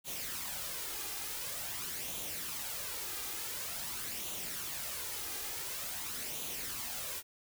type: noise with flanger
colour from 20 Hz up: white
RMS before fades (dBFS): -40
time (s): 0.04-7.23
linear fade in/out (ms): 50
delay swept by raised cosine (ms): 0.29 to 2.49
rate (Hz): 0.47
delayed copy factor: +0.5
effects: none